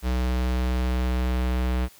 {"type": "tone with low-pass filter sweep", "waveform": "square", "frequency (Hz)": 62.6, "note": "B1", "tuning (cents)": 24, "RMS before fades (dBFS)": -24, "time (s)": [0.02, 1.89], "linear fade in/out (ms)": 50, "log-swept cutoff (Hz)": [5200, 3400], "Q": 0.9, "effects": ["white hiss -52 dBFS RMS until 1.99 s"]}